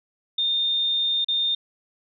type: tone with dropouts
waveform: sine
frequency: 3635 Hz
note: A#7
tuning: 44 cents flat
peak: -20 dBFS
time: 0.38-1.55 s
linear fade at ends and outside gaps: 5 ms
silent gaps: 1.246-1.284 s
effects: none